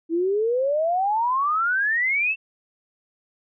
sine exponential sweep, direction up, 320.8 to 2706 Hz, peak -19 dBFS, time 0.09-2.36 s, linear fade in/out 50 ms, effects none

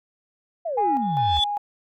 sine exponential sweep, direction down, 705 to 69.3 Hz, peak -24 dBFS, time 0.65-1.4 s, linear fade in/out 10 ms
sine tone with tremolo, 823 Hz, G#5, 16 cents flat, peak -18 dBFS, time 0.77-1.58 s, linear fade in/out 10 ms, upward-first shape square, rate 2.5 Hz, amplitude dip 45%
sine tone with exponential growth, 3444 Hz, A7, 38 cents flat, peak -15 dBFS, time 1.02-1.44 s, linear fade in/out 2 ms, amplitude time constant 90 ms
effects tanh soft clip ceiling -12 dBFS

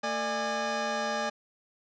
25% pulse tone cluster, 224.6 / 599 / 824 Hz, A3 / D5 / G#5, +36 / +34 / -14 cents, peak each -33 / -28 / -29 dBFS, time 0.03-1.3 s, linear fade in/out 10 ms, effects resampled to 16000 Hz

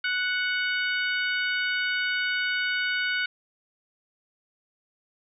harmonic tone, 740 Hz, F#5, in tune, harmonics 2 / 3 / 4 / 5 / 6, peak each -26 / -31 / -33 / -38 / -40 dBFS, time 0.04-3.26 s, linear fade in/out 5 ms, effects none

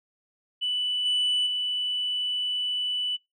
sine tone with level steps, 2977 Hz, F#7, 10 cents sharp, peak -24 / -20 / -25 dBFS, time 0.61-3.17 s, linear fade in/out 20 ms, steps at 1.05 / 1.46 s, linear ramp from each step 10 ms, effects noise-tail reverb RT60 0.2 s tail -23 dB re dry + tanh soft clip ceiling -20 dBFS

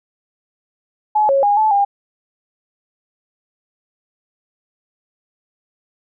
sine tone with pitch steps, 850 / 549 / 818 / 867 / 804 Hz, G#5 / C#5 / G#5 / A5 / G5, +40 / -17 / -26 / -26 / +44 cents, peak -11 dBFS, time 1.15-1.85 s, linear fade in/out 10 ms, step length 140 ms, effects none

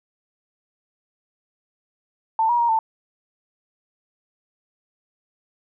sine tone with pitch steps, 891 / 956 / 942 / 891 Hz, A5 / A#5 / A#5 / A5, +22 / +43 / +18 / +22 cents, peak -16 dBFS, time 2.39-2.79 s, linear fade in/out 2 ms, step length 100 ms, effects none

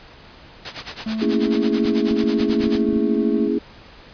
white noise with tremolo, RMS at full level -26 dBFS, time 0.65-2.81 s, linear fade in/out 2 ms, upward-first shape sine, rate 9.2 Hz, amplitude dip 90%
triangle tone, 220 Hz, A3, in tune, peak -20 dBFS, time 1.06-3.48 s, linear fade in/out 5 ms
sine chord, A# half-diminished seventh, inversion none, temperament equal, 233.1 / 277.2 / 329.6 / 415.3 Hz, A#3 / C#4 / E4 / G#4, 0 / 0 / 0 / 0 cents, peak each -23 dBFS, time 1.21-3.59 s, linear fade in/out 10 ms
clicks, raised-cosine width 5 ms, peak -22 dBFS, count 12, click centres 1.854 / 2.111 / 2.24 / 2.405 / 2.496 / 2.606 / 2.638 / 2.669 / 2.754 / 2.89 / 2.929 / 2.965 s
effects pink hiss -44 dBFS RMS until 4.13 s + resampled to 11025 Hz

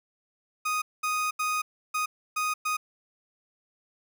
30% pulse tone bursts at uneven times, 1244.5 Hz, D#6, in tune, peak -23 dBFS, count 6, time 0.65-0.82 / 1.03-1.31 / 1.39-1.62 / 1.94-2.06 / 2.36-2.54 / 2.65-2.77 s, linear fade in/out 10 ms, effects none

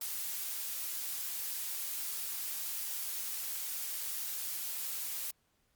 blue noise, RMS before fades -38 dBFS, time 0.01-5.31 s, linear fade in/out 5 ms, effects pink hiss -75 dBFS RMS until 5.75 s + Opus 48 kbps

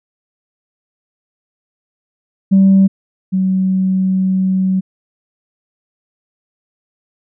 sine tone pair in turn, 193.3 / 188.34 Hz, G3 / F#3, -24 / +31 cents, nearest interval unison, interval 45 cents, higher first, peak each -4 / -11 dBFS, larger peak first, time 2.51-2.88 / 3.32-4.81 s, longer second, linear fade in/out 20 ms, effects tanh soft clip ceiling -3 dBFS

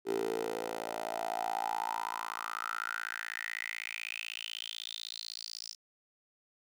10% pulse tone with high-pass filter sweep, 56 Hz, A1, 31 cents sharp, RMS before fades -38 dBFS, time 0.05-5.76 s, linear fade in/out 50 ms, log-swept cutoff 390 to 5300 Hz, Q 7.2, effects none

